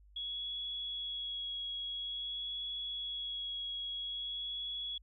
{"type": "tone with vibrato", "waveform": "sine", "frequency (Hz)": 3344, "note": "G#7", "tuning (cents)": 11, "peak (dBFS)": -37, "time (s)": [0.16, 4.98], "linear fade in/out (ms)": 5, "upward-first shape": "sine", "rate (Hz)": 0.49, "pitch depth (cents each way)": 12, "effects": ["added 50 Hz sine -58 dBFS peak until 5.02 s"]}